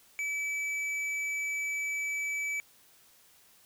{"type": "tone with hard clipping", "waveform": "triangle", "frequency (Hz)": 2300, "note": "D7", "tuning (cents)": -37, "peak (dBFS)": -32, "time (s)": [0.19, 2.6], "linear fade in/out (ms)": 0, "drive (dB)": 10, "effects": ["white hiss -61 dBFS RMS until 3.65 s"]}